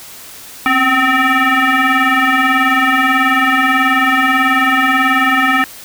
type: tone with frequency modulation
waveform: sine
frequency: 267.7 Hz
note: C4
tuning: 40 cents sharp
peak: -9 dBFS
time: 0.66-5.64 s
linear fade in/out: 0 ms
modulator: 517 Hz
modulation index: 4.1
effects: white hiss -34 dBFS RMS until 5.84 s